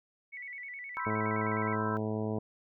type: tone with vibrato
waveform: sine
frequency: 2090 Hz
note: C7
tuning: 2 cents flat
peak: -40 dBFS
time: 0.32-1.76 s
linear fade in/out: 20 ms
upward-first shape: square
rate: 9.6 Hz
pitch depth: 100 cents each way
type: chord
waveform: sine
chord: C major seventh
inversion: third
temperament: equal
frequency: 987.8 / 1046.5 / 1318.5 / 1568 Hz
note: B5 / C6 / E6 / G6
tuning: 0 / 0 / 0 / 0 cents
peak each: -37 / -41 / -37 / -41 dBFS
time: 0.97-1.97 s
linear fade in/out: 0 ms
type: harmonic tone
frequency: 108.1 Hz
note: A2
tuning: 30 cents flat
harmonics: 1 / 2 / 3 / 4 / 5 / 6 / 7 / 8 / 9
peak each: -36 / -35 / -40 / -37 / -44 / -42 / -47 / -52 / -48 dBFS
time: 1.06-2.39 s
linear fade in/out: 5 ms
effects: none